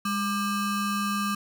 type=ring-modulated tone; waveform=square; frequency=698.5 Hz; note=F5; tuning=in tune; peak=-23 dBFS; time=0.05-1.35 s; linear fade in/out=5 ms; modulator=494 Hz; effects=none